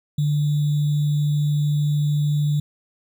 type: tone with sample-and-hold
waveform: sine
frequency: 147.8 Hz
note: D3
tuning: 11 cents sharp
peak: -17 dBFS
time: 0.18-2.6 s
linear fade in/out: 5 ms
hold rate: 3675 Hz
effects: none